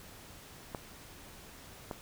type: clicks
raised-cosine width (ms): 1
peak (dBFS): -23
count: 2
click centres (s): 0.748 / 1.912
effects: pink hiss -52 dBFS RMS until 2.01 s